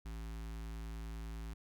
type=tone with notch filter; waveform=square; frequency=55 Hz; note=A1; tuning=in tune; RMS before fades=-44 dBFS; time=0.05-1.54 s; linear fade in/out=10 ms; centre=550 Hz; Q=1.7; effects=none